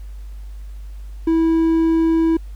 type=tone; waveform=triangle; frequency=326.5 Hz; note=E4; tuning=17 cents flat; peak=-11 dBFS; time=1.27-2.37 s; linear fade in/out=5 ms; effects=added 50 Hz sine -30 dBFS peak until 2.55 s + pink hiss -55 dBFS RMS until 2.55 s